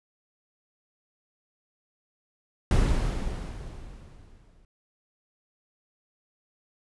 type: noise with exponential decay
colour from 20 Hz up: brown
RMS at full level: -19 dBFS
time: 2.71-4.65 s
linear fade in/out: 2 ms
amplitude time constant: 420 ms
effects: resampled to 24000 Hz